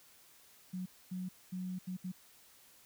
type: tone bursts at uneven times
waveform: sine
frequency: 183.8 Hz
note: F#3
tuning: 11 cents flat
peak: -37 dBFS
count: 5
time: 0.73-0.86 / 1.11-1.29 / 1.52-1.79 / 1.87-1.97 / 2.04-2.12 s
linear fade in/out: 10 ms
effects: white hiss -62 dBFS RMS until 2.85 s